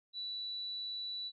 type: tone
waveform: sine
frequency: 3951 Hz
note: B7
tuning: in tune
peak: -38 dBFS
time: 0.13-1.32 s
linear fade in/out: 50 ms
effects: none